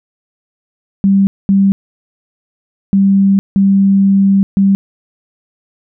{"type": "tone bursts at uneven times", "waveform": "sine", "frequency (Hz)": 196, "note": "G3", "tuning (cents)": 0, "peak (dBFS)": -6, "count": 5, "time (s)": [[1.04, 1.27], [1.49, 1.72], [2.93, 3.39], [3.56, 4.43], [4.57, 4.75]], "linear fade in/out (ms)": 0, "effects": []}